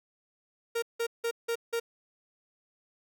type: tone bursts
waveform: 45% pulse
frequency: 465 Hz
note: A#4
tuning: 4 cents flat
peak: -28 dBFS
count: 5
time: 0.75-1.8 s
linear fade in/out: 10 ms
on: 74 ms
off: 170 ms
effects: none